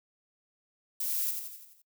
violet noise with echo, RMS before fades -32 dBFS, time 1-1.31 s, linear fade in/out 5 ms, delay 85 ms, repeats 6, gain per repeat -5 dB, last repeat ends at 1.82 s, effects noise-tail reverb RT60 0.1 s tail -24 dB re dry

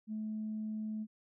sine tone, 216.1 Hz, A3, 31 cents flat, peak -35 dBFS, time 0.07-1.07 s, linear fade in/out 50 ms, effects tanh soft clip ceiling -31 dBFS

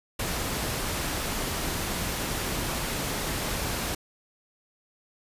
pink noise, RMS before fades -30 dBFS, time 0.19-3.95 s, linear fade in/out 5 ms, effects resampled to 32000 Hz

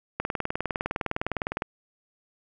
click train, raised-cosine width 0.5 ms, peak -12 dBFS, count 29, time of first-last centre 0.2-1.621 s, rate 19.7 Hz, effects none

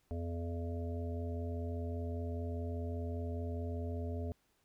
harmonic tone with a mistuned harmonic, 85 Hz, F2, 46 cents flat, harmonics 1 / 3 / 5 / 7 / 8, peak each -37 / -44 / -46 / -49 / -51 dBFS, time 0.11-4.32 s, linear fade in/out 0 ms, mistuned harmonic 3, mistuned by -28 cents, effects pink hiss -75 dBFS RMS until 4.64 s

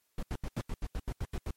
brown noise bursts, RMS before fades -34 dBFS, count 11, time 0.18-1.508 s, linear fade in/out 2 ms, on 48 ms, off 80 ms, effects white hiss -75 dBFS RMS until 1.56 s + MP3 64 kbps

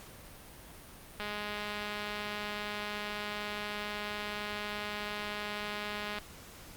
click train, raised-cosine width 0.3 ms, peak -22 dBFS, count 1038, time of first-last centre 1.2-6.186 s, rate 208 Hz, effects pink hiss -51 dBFS RMS until 6.76 s + Opus 48 kbps

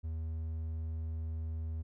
triangle tone, 80.2 Hz, E2, 47 cents flat, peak -33 dBFS, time 0.03-1.83 s, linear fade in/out 20 ms, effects none

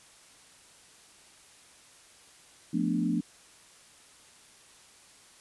sine chord, B half-diminished seventh, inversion second, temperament equal, 174.61 / 220 / 246.9 / 293.7 Hz, F3 / A3 / B3 / D4, 0 / 0 / 0 / 0 cents, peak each -31 dBFS, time 2.73-3.21 s, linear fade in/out 10 ms, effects white hiss -56 dBFS RMS until 5.4 s + resampled to 24000 Hz

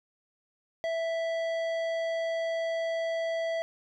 sine tone with tanh clipping, 659.3 Hz, E5, in tune, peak -30 dBFS, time 0.84-3.62 s, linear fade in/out 0 ms, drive 13 dB, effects none

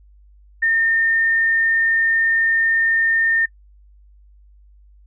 sine tone, 1818 Hz, A#6, 44 cents flat, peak -14 dBFS, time 0.62-3.46 s, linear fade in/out 10 ms, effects noise-tail reverb RT60 0.1 s tail -26 dB re dry + added 50 Hz sine -46 dBFS peak until 5.06 s

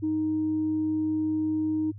sine tone, 311.1 Hz, D#4, in tune, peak -23 dBFS, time 0.02-1.92 s, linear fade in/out 20 ms, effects tanh soft clip ceiling -19 dBFS + added 102 Hz sine -39 dBFS peak until 1.98 s

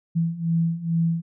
sine beating tone pair, 164.81 / 167.11 Hz, E3 / E3, 0 / +24 cents, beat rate 2.3 Hz, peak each -25 / -22 dBFS, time 0.15-1.22 s, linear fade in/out 20 ms, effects none

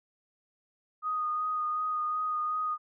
sine tone with vibrato, 1239 Hz, D#6, 8 cents flat, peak -28 dBFS, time 1.02-2.78 s, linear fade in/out 50 ms, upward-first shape sine, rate 2.7 Hz, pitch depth 16 cents each way, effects none

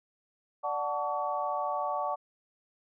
sine chord, D major seventh, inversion none, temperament equal with one note detuned, 587.3 / 740 / 880 / 1134 Hz, D5 / F#5 / A5 / C#6, 0 / 0 / 0 / +39 cents, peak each -35 / -34 / -35 / -34 dBFS, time 0.63-2.16 s, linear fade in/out 20 ms, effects none

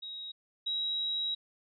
sine tone pair in turn, 3804 / 3848 Hz, A#7 / B7, +34 / -46 cents, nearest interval unison, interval 20 cents, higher second, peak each -39 / -30 dBFS, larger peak second, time 0.02-0.32 / 0.66-1.35 s, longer second, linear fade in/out 10 ms, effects none

